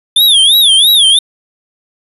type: tone with vibrato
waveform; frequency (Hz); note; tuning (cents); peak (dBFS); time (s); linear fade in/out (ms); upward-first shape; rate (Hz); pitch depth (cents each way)
square; 3478; A7; -21; -5; 0.16-1.19; 5; sine; 3; 190
effects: resampled to 32000 Hz